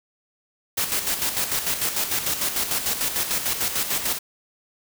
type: noise with tremolo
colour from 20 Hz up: white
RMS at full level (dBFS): -23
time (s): 0.77-4.19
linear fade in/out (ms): 10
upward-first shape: square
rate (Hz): 6.7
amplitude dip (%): 55
effects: none